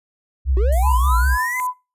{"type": "tone with vibrato", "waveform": "sine", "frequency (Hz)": 62.8, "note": "B1", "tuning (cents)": 30, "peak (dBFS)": -14, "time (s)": [0.45, 1.38], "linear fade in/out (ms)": 50, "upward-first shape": "triangle", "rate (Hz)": 5.2, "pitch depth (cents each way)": 160}
{"type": "linear sweep", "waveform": "triangle", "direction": "up", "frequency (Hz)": [357.7, 2087], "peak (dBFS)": -20, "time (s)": [0.57, 1.6], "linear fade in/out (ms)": 0}
{"type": "high-pass noise", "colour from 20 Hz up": "white", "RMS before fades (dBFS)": -34, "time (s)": [0.72, 1.67], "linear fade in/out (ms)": 5, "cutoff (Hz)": 6500, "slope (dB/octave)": 96}
{"type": "tone with tremolo", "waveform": "sine", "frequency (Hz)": 1002, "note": "B5", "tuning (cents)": 25, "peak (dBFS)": -19, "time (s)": [0.82, 1.74], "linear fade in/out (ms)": 50, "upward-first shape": "sine", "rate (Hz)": 3.9, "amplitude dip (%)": 80}
{"effects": ["noise-tail reverb RT60 0.3 s tail -25 dB re dry", "resampled to 32000 Hz"]}